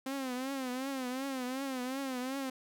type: tone with vibrato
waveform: sawtooth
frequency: 261.6 Hz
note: C4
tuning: in tune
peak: -31 dBFS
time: 0.06-2.5 s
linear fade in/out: 5 ms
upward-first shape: triangle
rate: 2.7 Hz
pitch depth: 110 cents each way
effects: none